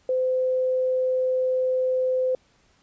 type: tone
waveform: sine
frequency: 513 Hz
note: C5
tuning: 34 cents flat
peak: -20 dBFS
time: 0.09-2.35 s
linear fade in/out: 2 ms
effects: pink hiss -62 dBFS RMS until 2.82 s + resampled to 16000 Hz